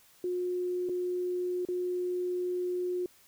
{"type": "tone with dropouts", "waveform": "sine", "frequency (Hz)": 359.7, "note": "F#4", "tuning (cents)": -49, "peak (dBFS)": -29, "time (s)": [0.24, 3.06], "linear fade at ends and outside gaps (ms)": 2, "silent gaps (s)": [[0.889, 0.894], [1.651, 1.686]], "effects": ["white hiss -61 dBFS RMS until 3.27 s"]}